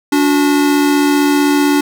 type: tone pair together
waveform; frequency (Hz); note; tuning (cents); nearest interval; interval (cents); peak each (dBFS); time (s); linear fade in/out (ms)
square; 288.7 / 364.3; D4 / F#4; -30 / -27; major third; 403; -11 / -18; 0.12-1.81; 5
effects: none